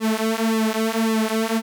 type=tone with flanger; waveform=sawtooth; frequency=222.2 Hz; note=A3; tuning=17 cents sharp; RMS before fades=-21 dBFS; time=0-1.62 s; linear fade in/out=50 ms; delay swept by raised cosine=1.3 to 5.7 ms; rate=1.8 Hz; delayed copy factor=-0.95; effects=none